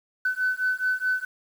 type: beating tone pair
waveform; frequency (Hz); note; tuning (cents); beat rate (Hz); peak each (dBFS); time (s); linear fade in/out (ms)
sine; 1507 / 1511.7; F#6 / F#6; +31 / +37; 4.7; -25; 0.25-1.25; 5
effects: tanh soft clip ceiling -16 dBFS + 8-bit